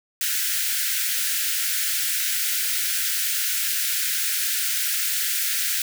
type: high-pass noise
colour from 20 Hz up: white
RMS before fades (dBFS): -24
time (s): 0.21-5.82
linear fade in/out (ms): 2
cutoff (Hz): 1400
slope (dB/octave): 96
effects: none